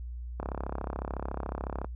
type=click train; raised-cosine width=1 ms; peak=-20 dBFS; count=50; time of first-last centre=0.4-1.845 s; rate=33.9 Hz; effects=noise-tail reverb RT60 0.1 s tail -24 dB re dry + added 60 Hz sine -36 dBFS peak until 1.95 s